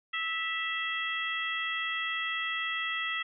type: harmonic tone with a mistuned harmonic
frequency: 654 Hz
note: E5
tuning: 14 cents flat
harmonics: 2 / 3 / 4 / 5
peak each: -37 / -33 / -37 / -37 dBFS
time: 0.13-3.23 s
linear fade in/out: 10 ms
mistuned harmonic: 4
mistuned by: +33 cents
effects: none